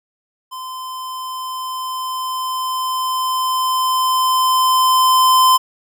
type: tone with level ramp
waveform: square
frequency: 1030 Hz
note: C6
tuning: 28 cents flat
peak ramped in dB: -28 to -9 dBFS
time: 0.51-5.58 s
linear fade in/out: 20 ms
effects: none